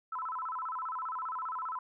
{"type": "tone with vibrato", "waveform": "sine", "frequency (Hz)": 1152, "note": "D6", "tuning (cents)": -34, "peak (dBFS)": -34, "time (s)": [0.12, 1.79], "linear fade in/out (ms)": 5, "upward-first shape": "square", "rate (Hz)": 15, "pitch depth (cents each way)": 230, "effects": []}